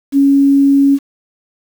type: tone with quantisation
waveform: sine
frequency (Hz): 277.8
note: C#4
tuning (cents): +4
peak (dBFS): -6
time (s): 0.12-0.99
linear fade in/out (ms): 50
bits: 6
effects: none